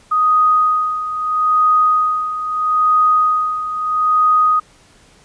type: tone with tremolo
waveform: sine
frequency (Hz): 1247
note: D#6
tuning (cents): +3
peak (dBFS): -9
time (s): 0.11-4.6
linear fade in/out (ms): 10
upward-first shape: sine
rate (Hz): 0.77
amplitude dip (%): 70
effects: pink hiss -49 dBFS RMS until 5.24 s + resampled to 22050 Hz